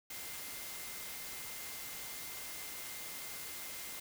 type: tone in noise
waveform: sine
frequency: 2089 Hz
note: C7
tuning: 3 cents flat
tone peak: -54 dBFS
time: 0.1-4 s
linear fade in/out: 5 ms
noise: white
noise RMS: -45 dBFS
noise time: 0.1-4 s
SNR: -12 dB
effects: none